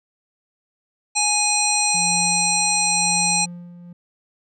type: harmonic tone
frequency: 830.6 Hz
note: G#5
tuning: in tune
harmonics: 1 / 3 / 5 / 7 / 9 / 10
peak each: -24 / -24 / -24 / -24 / -24 / -24 dBFS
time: 1.15-3.46 s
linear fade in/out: 20 ms
type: tone with tremolo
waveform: triangle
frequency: 174.61 Hz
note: F3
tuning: in tune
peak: -26 dBFS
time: 1.94-3.93 s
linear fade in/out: 5 ms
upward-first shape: sine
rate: 0.95 Hz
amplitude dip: 70%
effects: none